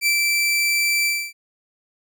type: tone with ADSR envelope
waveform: sawtooth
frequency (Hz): 2334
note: D7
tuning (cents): -11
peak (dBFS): -12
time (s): 0.01-1.33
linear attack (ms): 55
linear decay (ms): 91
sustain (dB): -2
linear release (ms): 270
effects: none